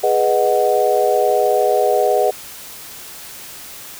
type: chord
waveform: sine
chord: G# minor seventh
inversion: none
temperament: equal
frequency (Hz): 415.3 / 493.9 / 622.3 / 740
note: G#4 / B4 / D#5 / F#5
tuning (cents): 0 / 0 / 0 / 0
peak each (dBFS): -18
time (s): 0.03-2.31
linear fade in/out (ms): 10
effects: white hiss -35 dBFS RMS until 3.99 s